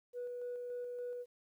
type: tone with tremolo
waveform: sine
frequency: 489.2 Hz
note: B4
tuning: 16 cents flat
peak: -37 dBFS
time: 0.13-1.26 s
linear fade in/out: 50 ms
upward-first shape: square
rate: 3.5 Hz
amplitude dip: 25%
effects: tanh soft clip ceiling -36 dBFS + 12-bit